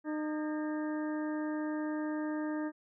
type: harmonic tone with a mistuned harmonic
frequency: 305.2 Hz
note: D#4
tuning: 33 cents flat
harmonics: 1 / 2 / 3 / 4 / 5 / 6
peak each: -33 / -42 / -46 / -49 / -48 / -51 dBFS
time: 0.04-2.72 s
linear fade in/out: 50 ms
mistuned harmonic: 5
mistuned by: +83 cents
effects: none